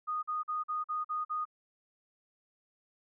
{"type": "tone bursts", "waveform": "sine", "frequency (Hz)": 1236, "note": "D#6", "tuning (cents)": -12, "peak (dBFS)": -31, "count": 7, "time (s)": [0.07, 1.454], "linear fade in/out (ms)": 20, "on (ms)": 160, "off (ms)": 44, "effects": []}